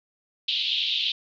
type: band-pass noise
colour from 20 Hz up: white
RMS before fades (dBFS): -26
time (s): 0.48-1.12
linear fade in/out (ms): 2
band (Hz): 2900 to 3800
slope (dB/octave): 48
effects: none